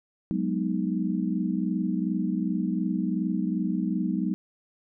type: chord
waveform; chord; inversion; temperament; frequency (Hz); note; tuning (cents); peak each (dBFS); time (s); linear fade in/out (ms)
sine; G# minor seventh; third; equal; 185 / 207.7 / 246.9 / 311.1; F#3 / G#3 / B3 / D#4; 0 / 0 / 0 / 0; -28 / -30 / -31 / -31; 0.31-4.34; 0
effects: none